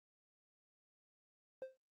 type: tone with exponential decay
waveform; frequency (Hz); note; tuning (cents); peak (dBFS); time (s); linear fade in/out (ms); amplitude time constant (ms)
triangle; 523.3; C5; 0; -36; 1.62-1.77; 1; 31
effects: tanh soft clip ceiling -33 dBFS + Opus 24 kbps